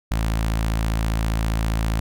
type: tone with notch filter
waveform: sawtooth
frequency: 55 Hz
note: A1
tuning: in tune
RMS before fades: -22 dBFS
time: 0.11-2 s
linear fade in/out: 5 ms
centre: 410 Hz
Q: 1.5
effects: none